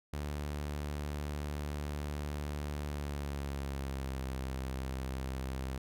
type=tone with pitch glide; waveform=sawtooth; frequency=73.42 to 65.79 Hz; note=D2 to C2; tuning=0 to +10 cents; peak=-32 dBFS; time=0.13-5.78 s; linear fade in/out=5 ms; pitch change=-190 cents; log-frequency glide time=2.86-4.25 s; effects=none